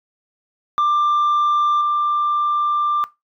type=tone with level steps; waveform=sine; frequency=1186 Hz; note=D6; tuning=17 cents sharp; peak=-11 / -14 dBFS; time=0.78-3.04 s; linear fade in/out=0 ms; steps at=1.81 s; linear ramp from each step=2 ms; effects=noise-tail reverb RT60 0.2 s tail -19 dB re dry + tanh soft clip ceiling -13 dBFS